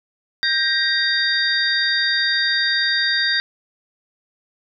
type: tone cluster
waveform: sine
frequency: 1583 / 1883 / 3689 / 4736 Hz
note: G6 / A#6 / A#7 / D8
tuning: +17 / +17 / -19 / +14 cents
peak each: -22 dBFS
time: 0.43-3.4 s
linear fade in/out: 0 ms
effects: none